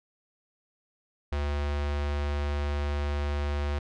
square tone with notch filter, 72.5 Hz, D2, 22 cents flat, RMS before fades -29 dBFS, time 1.32-3.79 s, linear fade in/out 5 ms, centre 160 Hz, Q 0.67, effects low-pass 4000 Hz 12 dB/octave

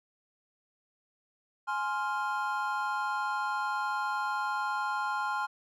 triangle chord, F minor, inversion first, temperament just, 838.1 / 1047.7 / 1396.9 Hz, Ab5 / C6 / F6, +16 / +2 / 0 cents, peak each -32 dBFS, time 1.67-5.47 s, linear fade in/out 20 ms, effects none

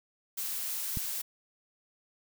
blue noise, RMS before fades -35 dBFS, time 0.37-1.22 s, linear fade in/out 10 ms
click, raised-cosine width 5 ms, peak -22 dBFS, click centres 0.972 s
effects none

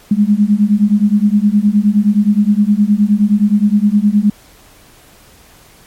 sine beating tone pair, 202.4 / 212 Hz, G#3 / G#3, -44 / +36 cents, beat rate 9.6 Hz, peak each -11 dBFS, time 0.11-4.3 s, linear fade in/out 5 ms, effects pink hiss -44 dBFS RMS until 5.86 s + MP3 64 kbps

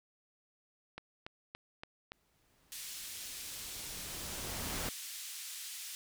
click train, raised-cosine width 0.3 ms, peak -27 dBFS, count 5, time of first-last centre 0.98-2.12 s, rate 3.51 Hz
pink noise with exponential growth, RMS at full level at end -37 dBFS, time 2.13-4.89 s, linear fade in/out 1 ms, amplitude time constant 600 ms
white band-pass noise, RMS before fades -45 dBFS, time 2.72-5.95 s, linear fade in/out 0 ms, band 2400 to 11000 Hz, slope 12 dB/octave
effects none

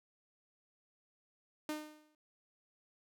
sawtooth tone with exponential decay, 304.6 Hz, D#4, 37 cents flat, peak -31 dBFS, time 1.69-2.15 s, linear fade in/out 2 ms, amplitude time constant 99 ms, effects none

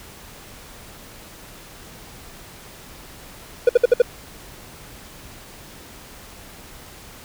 triangle tone bursts, 486.8 Hz, B4, 25 cents flat, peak -6 dBFS, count 5, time 3.67-4.02 s, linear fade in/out 5 ms, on 22 ms, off 60 ms, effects pink hiss -42 dBFS RMS until 7.24 s

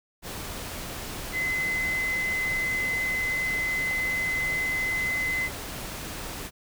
sine tone in noise, 2041 Hz, C7, 44 cents flat, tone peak -25 dBFS, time 1.32-5.5 s, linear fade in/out 50 ms, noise pink, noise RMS -36 dBFS, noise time 0.22-6.51 s, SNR +8 dB, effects none

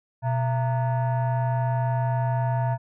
sine tone with frequency modulation, 123.47 Hz, B2, in tune, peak -20 dBFS, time 0.22-2.78 s, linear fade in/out 50 ms, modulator 797 Hz, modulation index 0.73, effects tanh soft clip ceiling -17 dBFS

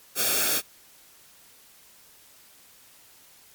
white noise with comb filter, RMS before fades -24 dBFS, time 0.15-0.62 s, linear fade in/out 50 ms, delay 1 ms, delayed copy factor -0.7, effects white hiss -54 dBFS RMS until 3.54 s + MP3 96 kbps

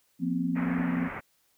sine chord, F suspended fourth, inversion none, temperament equal with one note detuned, 174.61 / 238.9 / 261.6 Hz, F3 / Bb3 / C4, 0 / +43 / 0 cents, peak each -30 / -32 / -29 dBFS, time 0.19-1.1 s, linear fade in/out 50 ms
white low-pass noise, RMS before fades -38 dBFS, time 0.55-1.21 s, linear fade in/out 20 ms, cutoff 2200 Hz, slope 48 dB/octave
effects white hiss -69 dBFS RMS until 1.57 s

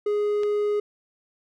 triangle tone, 415.5 Hz, G#4, 1 cent sharp, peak -19 dBFS, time 0.06-0.8 s, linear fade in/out 5 ms
click, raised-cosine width 0.2 ms, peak -22 dBFS, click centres 0.434 s
effects none

